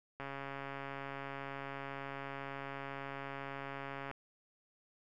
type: click train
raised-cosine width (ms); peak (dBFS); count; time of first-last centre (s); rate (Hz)
0.5; -28; 541; 0.2-4.113; 138
effects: none